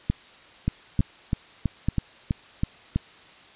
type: two click trains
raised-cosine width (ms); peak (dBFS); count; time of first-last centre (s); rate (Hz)
5; -10 / -9; 8 / 3; 0.68-2.96 / 0.1-1.886; 3.07 / 1.12
effects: white hiss -50 dBFS RMS until 3.55 s + resampled to 8000 Hz